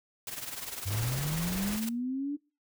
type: noise with tremolo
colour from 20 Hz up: white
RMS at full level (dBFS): -36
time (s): 0.27-1.89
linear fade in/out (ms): 2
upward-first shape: triangle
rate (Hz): 20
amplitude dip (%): 75
type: linear sweep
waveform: sine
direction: up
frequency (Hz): 92.8 to 294.5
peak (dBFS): -30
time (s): 0.85-2.37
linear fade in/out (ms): 20
type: noise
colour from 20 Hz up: pink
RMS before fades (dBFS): -39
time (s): 0.9-1.77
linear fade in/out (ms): 5
effects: noise-tail reverb RT60 0.3 s tail -22 dB re dry